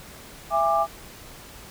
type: tone cluster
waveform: sine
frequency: 667 / 817 / 1184 Hz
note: E5 / G#5 / D6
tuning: +20 / -29 / +14 cents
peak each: -23 dBFS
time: 0.5-0.87 s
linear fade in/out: 50 ms
effects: pink hiss -44 dBFS RMS until 1.7 s